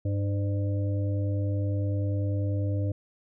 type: harmonic tone with a mistuned harmonic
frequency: 100 Hz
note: G2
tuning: 35 cents sharp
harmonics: 1 / 3 / 5 / 6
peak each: -25 / -35 / -39 / -41 dBFS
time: 0.05-2.92 s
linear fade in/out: 5 ms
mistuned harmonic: 5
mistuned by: +33 cents
effects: none